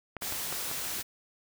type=clicks; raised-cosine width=0.5 ms; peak=-22 dBFS; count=5; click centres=0.167 / 0.222 / 0.324 / 0.526 / 0.714 s
type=noise; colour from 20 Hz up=white; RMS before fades=-35 dBFS; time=0.21-1.03 s; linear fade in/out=20 ms
effects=none